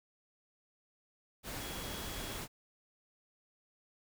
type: tone in noise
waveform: sine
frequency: 3331 Hz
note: G#7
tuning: 4 cents sharp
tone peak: -50 dBFS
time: 1.58-2.41 s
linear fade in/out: 50 ms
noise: pink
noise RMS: -42 dBFS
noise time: 1.43-2.48 s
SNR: -11 dB
effects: none